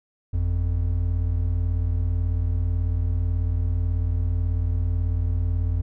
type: tone pair together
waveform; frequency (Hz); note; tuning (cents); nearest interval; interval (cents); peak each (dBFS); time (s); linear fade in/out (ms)
triangle; 49.11 / 87.31; G1 / F2; +4 / 0; minor seventh; 996; -23 / -20; 0.33-5.82; 10
effects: none